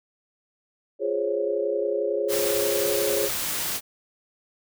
sine chord, Db major seventh, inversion first, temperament equal, 349.2 / 415.3 / 523.3 / 554.4 Hz, F4 / Ab4 / C5 / Db5, 0 / 0 / 0 / 0 cents, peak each -31 / -26 / -31 / -27 dBFS, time 0.99-3.3 s, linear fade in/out 50 ms
white noise, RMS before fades -28 dBFS, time 2.28-3.81 s, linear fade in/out 50 ms
effects none

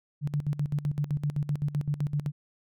sine tone with tremolo, 146.1 Hz, D3, 9 cents flat, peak -24 dBFS, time 0.21-2.32 s, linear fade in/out 50 ms, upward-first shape square, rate 7.8 Hz, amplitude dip 80%, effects none

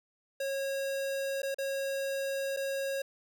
square tone with dropouts, 546 Hz, C#5, 26 cents flat, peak -32 dBFS, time 0.4-3.02 s, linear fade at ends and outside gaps 5 ms, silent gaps 1.42-1.43 / 1.545-1.584 / 2.565-2.57 s, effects none

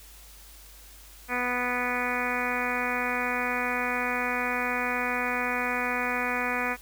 harmonic tone with a mistuned harmonic, 246.9 Hz, B3, in tune, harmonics 1 / 2 / 3 / 4 / 5 / 6 / 7 / 8 / 9 / 10, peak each -35 / -35 / -35 / -35 / -35 / -35 / -35 / -35 / -35 / -35 dBFS, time 1.28-6.77 s, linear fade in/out 50 ms, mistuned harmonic 10, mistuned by -16 cents, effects added 50 Hz sine -50 dBFS peak until 6.81 s + white hiss -51 dBFS RMS until 6.81 s

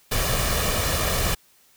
pink noise with comb filter, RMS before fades -23 dBFS, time 0.11-1.35 s, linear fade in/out 10 ms, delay 1.7 ms, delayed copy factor +0.55, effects white hiss -58 dBFS RMS until 1.76 s

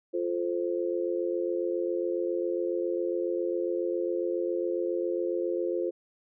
sine chord, F major, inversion none, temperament just, 349.2 / 436.5 / 523.8 Hz, F4 / A4 / C5, 0 / -14 / +2 cents, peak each -29 / -34 / -32 dBFS, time 0.13-5.91 s, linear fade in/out 20 ms, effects none

